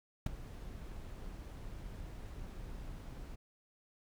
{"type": "noise with ADSR envelope", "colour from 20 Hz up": "brown", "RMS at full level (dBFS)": -29, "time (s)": [0.26, 3.36], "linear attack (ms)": 5, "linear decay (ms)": 11, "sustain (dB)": -17, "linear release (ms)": 14, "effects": []}